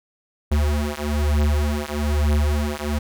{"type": "beating tone pair", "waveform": "square", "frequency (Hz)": [73.42, 74.52], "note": ["D2", "D2"], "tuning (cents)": [0, 26], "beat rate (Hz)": 1.1, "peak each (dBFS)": -22, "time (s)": [0.51, 2.99], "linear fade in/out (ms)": 10, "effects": []}